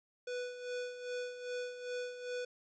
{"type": "tone with tremolo", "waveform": "square", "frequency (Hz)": 493.9, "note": "B4", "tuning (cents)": 0, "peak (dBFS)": -37, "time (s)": [0.27, 2.45], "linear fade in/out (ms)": 5, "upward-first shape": "sine", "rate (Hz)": 2.5, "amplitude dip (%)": 65, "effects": ["resampled to 16000 Hz", "12-bit"]}